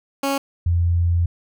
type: tone pair in turn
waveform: 15% pulse / sine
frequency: 275.8 / 85.92 Hz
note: C#4 / F2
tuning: -9 / -28 cents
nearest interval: octave + minor sixth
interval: 2019 cents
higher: first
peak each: -13 / -15 dBFS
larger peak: first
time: 0.23-0.38 / 0.66-1.26 s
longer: second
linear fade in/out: 5 ms
effects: none